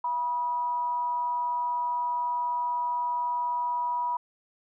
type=tone with amplitude modulation; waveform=sine; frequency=972 Hz; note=B5; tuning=28 cents flat; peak=-24 dBFS; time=0.04-4.17 s; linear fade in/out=5 ms; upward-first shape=sine; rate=285 Hz; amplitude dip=35%; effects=none